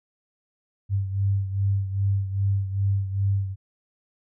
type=beating tone pair; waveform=sine; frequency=98 / 100.5 Hz; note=G2 / G2; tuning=0 / +44 cents; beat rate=2.5 Hz; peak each=-22 / -28 dBFS; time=0.89-3.56 s; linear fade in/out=50 ms; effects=none